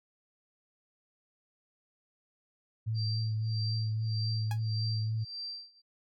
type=tone with vibrato; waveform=sine; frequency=110 Hz; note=A2; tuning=in tune; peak=-29 dBFS; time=2.86-5.25 s; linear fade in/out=20 ms; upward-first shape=triangle; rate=3.6 Hz; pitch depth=26 cents each way
type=tone with tremolo; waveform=sine; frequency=4699 Hz; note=D8; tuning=in tune; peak=-36 dBFS; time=2.94-5.82 s; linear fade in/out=50 ms; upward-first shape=sine; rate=1.7 Hz; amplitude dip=95%
type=tone with exponential decay; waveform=sawtooth; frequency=830.6 Hz; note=G#5; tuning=in tune; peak=-31 dBFS; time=4.51-4.6 s; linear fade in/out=2 ms; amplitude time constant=19 ms
effects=none